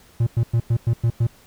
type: tone bursts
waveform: triangle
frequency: 116.3 Hz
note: A#2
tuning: 4 cents flat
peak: -13 dBFS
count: 7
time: 0.2-1.269 s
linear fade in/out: 5 ms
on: 67 ms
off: 100 ms
effects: pink hiss -52 dBFS RMS until 1.46 s